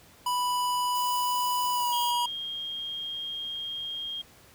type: tone with pitch glide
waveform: square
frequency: 987.8 to 963.6 Hz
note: B5 to B5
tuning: 0 to -43 cents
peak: -26 dBFS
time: 0.26-2.26 s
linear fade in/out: 5 ms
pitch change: -43 cents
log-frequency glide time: 1.71-1.94 s
type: noise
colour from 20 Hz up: violet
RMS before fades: -39 dBFS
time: 0.95-2.11 s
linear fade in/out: 2 ms
type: tone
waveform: sine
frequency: 3230 Hz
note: G#7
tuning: 49 cents flat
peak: -32 dBFS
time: 1.92-4.22 s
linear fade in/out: 10 ms
effects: pink hiss -55 dBFS RMS until 4.54 s + high-pass 60 Hz 12 dB/octave